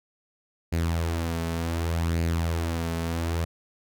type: tone with flanger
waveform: sawtooth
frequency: 83.3 Hz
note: E2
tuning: 19 cents sharp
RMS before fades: -27 dBFS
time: 0.72-3.45 s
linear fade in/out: 10 ms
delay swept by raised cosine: 0.43 to 4.63 ms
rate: 0.67 Hz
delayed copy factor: +0.5
effects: none